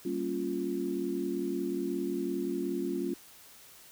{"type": "chord", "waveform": "sine", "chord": "G half-diminished seventh", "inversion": "none", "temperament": "equal with one note detuned", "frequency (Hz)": [196, 233.1, 278.5, 349.2], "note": ["G3", "Bb3", "Db4", "F4"], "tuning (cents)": [0, 0, 8, 0], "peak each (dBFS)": [-38, -39, -35, -33], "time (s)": [0.05, 3.14], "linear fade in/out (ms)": 5, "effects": ["white hiss -54 dBFS RMS until 3.91 s"]}